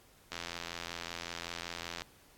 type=click train; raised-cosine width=0.2 ms; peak=-21 dBFS; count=146; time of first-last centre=0.32-2.02 s; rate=85.3 Hz; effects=pink hiss -62 dBFS RMS until 2.37 s + AAC 64 kbps